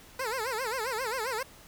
15% pulse tone with vibrato, 478.4 Hz, A#4, 45 cents sharp, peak -24 dBFS, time 0.19-1.43 s, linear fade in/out 5 ms, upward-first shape sine, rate 7.5 Hz, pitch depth 200 cents each way, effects pink hiss -53 dBFS RMS until 1.67 s

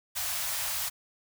white band-stop noise, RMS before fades -32 dBFS, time 0.15-0.9 s, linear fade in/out 20 ms, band 140 to 600 Hz, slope 48 dB/octave, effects none

